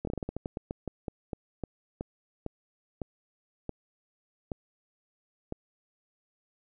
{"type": "slowing click train", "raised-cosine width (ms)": 2, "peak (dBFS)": -20, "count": 21, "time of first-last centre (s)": [0.05, 5.524], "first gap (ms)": 23, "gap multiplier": 1.22, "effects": []}